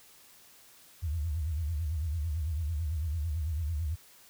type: tone with vibrato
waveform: sine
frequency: 78.6 Hz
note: D#2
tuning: 18 cents sharp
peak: -29 dBFS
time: 1.02-3.96 s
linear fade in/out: 20 ms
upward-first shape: sine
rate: 9 Hz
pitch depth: 170 cents each way
effects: white hiss -57 dBFS RMS until 4.29 s